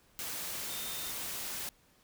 sine tone in noise, 3643 Hz, A#7, 41 cents flat, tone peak -45 dBFS, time 0.7-1.11 s, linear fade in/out 0 ms, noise white, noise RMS -39 dBFS, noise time 0.19-1.69 s, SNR -9 dB, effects pink hiss -66 dBFS RMS until 2.03 s

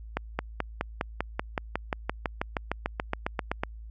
accelerating click train, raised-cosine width 0.5 ms, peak -12 dBFS, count 22, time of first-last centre 0.17-3.635 s, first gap 220 ms, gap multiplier 0.97, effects added 55 Hz sine -40 dBFS peak until 3.9 s

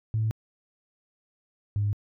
sine tone pair in turn, 110 / 102.79 Hz, A2 / G#2, 0 / -17 cents, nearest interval minor second, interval 117 cents, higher first, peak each -22 dBFS, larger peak neither, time 0.14-0.31 / 1.76-1.93 s, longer neither, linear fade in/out 0 ms, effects tanh soft clip ceiling -18 dBFS

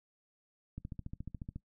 click train, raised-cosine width 5 ms, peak -29 dBFS, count 12, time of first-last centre 0.78-1.56 s, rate 14.1 Hz, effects noise-tail reverb RT60 0.1 s tail -19 dB re dry

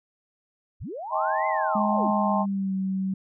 sine linear two-way sweep, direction up then down, 30.87 to 2093 to 131.3 Hz, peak -32 dBFS, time 0.8-2.12 s, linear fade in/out 20 ms, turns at 1.47 s
sine chord, A half-diminished seventh, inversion second, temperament just, 633.6 / 792 / 880 / 1056 Hz, Eb5 / G5 / A5 / C6, +31 / +18 / 0 / +16 cents, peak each -28 dBFS, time 1.1-2.46 s, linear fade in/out 50 ms
sine tone with pitch glide, 209.3 to 190.82 Hz, G#3 to G3, +14 to -46 cents, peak -24 dBFS, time 1.75-3.14 s, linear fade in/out 5 ms, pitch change -160 cents, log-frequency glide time 2.08-2.74 s
effects none

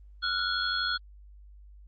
sine tone cluster, 1374 / 1466 / 3361 / 4263 Hz, F6 / F#6 / G#7 / C8, -29 / -16 / +20 / +32 cents, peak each -33 / -31 / -33 / -33 dBFS, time 0.22-0.98 s, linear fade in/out 20 ms, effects added 50 Hz sine -48 dBFS peak until 1.87 s + Opus 24 kbps

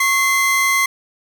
45% pulse tone pair together, 1095 / 2067 Hz, C#6 / C7, -22 / -22 cents, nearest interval major seventh, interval 1100 cents, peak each -19 / -15 dBFS, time 0-0.86 s, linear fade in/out 5 ms, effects none

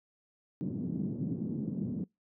white band-pass noise, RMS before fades -35 dBFS, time 0.61-2.04 s, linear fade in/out 0 ms, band 140 to 250 Hz, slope 24 dB/octave, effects noise-tail reverb RT60 0.2 s tail -26 dB re dry

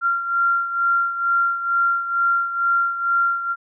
sine beating tone pair, 1380 / 1382.2 Hz, F6 / F6, -21 / -18 cents, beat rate 2.2 Hz, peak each -18 / -24 dBFS, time 0.01-3.56 s, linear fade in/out 50 ms, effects none

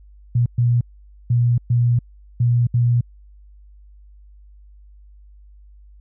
sine tone bursts at uneven times, 120.3 Hz, B2, 45 cents flat, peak -13 dBFS, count 6, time 0.35-0.46 / 0.58-0.81 / 1.3-1.58 / 1.7-1.99 / 2.4-2.67 / 2.74-3.01 s, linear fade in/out 5 ms, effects added 50 Hz sine -43 dBFS peak until 6 s

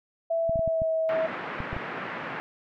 sine tone with pitch glide, 662 to 644.3 Hz, E5 to E5, +7 to -40 cents, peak -23 dBFS, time 0.3-1.27 s, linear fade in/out 10 ms, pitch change -47 cents, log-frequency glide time 0.5-0.89 s
clicks, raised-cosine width 5 ms, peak -21 dBFS, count 8, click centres 0.495 / 0.558 / 0.593 / 0.677 / 0.819 / 1.604 / 1.73 / 1.765 s
white band-pass noise, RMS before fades -35 dBFS, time 1.09-2.4 s, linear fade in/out 0 ms, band 140 to 2000 Hz, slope 24 dB/octave
effects none

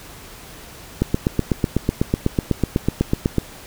click train, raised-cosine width 3 ms, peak -3 dBFS, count 20, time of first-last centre 1.02-3.383 s, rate 8.04 Hz, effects pink hiss -40 dBFS RMS until 3.66 s

